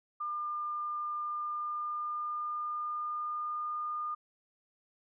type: tone with pitch glide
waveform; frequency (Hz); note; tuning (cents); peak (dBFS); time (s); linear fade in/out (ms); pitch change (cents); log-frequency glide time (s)
sine; 1202 to 1215.3; D6 to D#6; +40 to -41; -33; 0.2-4.15; 10; +19; 1.21-3.74
effects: none